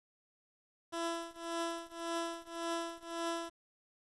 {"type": "tone with tremolo", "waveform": "15% pulse", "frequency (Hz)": 335.3, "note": "E4", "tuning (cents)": 30, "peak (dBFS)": -27, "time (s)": [0.92, 3.5], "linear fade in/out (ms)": 20, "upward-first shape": "triangle", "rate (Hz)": 1.8, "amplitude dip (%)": 95, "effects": ["resampled to 24000 Hz", "10-bit"]}